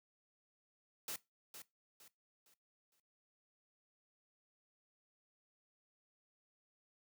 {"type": "noise with echo", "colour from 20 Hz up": "white", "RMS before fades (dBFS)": -43, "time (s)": [1.08, 1.16], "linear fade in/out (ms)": 2, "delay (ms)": 460, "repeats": 4, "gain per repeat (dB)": -9, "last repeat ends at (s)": 3, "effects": ["noise-tail reverb RT60 0.2 s tail -19 dB re dry", "high-pass 150 Hz 12 dB/octave"]}